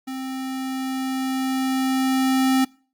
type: tone with level ramp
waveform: square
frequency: 262.8 Hz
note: C4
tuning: 8 cents sharp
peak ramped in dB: -29 to -16 dBFS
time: 0.07-2.65 s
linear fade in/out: 10 ms
effects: noise-tail reverb RT60 0.4 s tail -24 dB re dry + Opus 48 kbps